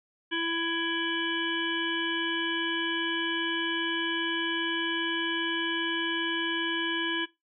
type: harmonic tone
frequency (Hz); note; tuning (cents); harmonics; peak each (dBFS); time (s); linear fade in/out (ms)
332.5; E4; +15; 1 / 3 / 5 / 7 / 9 / 10; -32 / -39 / -31 / -39 / -33 / -39; 0.31-7.26; 20
effects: noise-tail reverb RT60 0.2 s tail -18 dB re dry